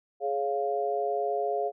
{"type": "chord", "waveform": "sine", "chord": "Db major", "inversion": "second", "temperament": "equal with one note detuned", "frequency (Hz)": [419.6, 554.4, 698.5], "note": ["Ab4", "Db5", "F5"], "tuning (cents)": [18, 0, 0], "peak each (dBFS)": [-30, -33, -29], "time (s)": [0.2, 1.72], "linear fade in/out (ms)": 50, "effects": []}